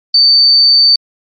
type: tone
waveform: sine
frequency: 4568 Hz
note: D8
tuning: 49 cents flat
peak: -4 dBFS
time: 0.14-0.96 s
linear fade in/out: 5 ms
effects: MP3 48 kbps